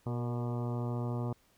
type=harmonic tone with a mistuned harmonic; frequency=120.9 Hz; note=B2; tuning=36 cents flat; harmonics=1 / 2 / 3 / 4 / 5 / 6 / 7 / 8 / 9 / 10; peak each=-33 / -39 / -43 / -45 / -47 / -49 / -50 / -51 / -52 / -53 dBFS; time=0.06-1.33 s; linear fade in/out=5 ms; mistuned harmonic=4; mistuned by=-35 cents; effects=pink hiss -68 dBFS RMS until 1.57 s